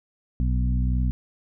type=harmonic tone with a mistuned harmonic; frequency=61.7 Hz; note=B1; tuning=1 cent flat; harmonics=1 / 2 / 3 / 4; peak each=-21 / -27 / -31 / -33 dBFS; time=0.4-1.11 s; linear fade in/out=0 ms; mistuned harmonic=1; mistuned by=-46 cents; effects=none